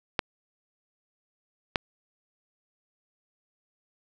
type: clicks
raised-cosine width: 0.3 ms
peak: -7 dBFS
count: 2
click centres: 0.192 / 1.758 s
effects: none